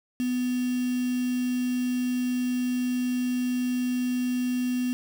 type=tone with quantisation; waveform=sine; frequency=249.4 Hz; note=B3; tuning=17 cents sharp; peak=-24 dBFS; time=0.2-4.93 s; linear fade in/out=0 ms; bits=6; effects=none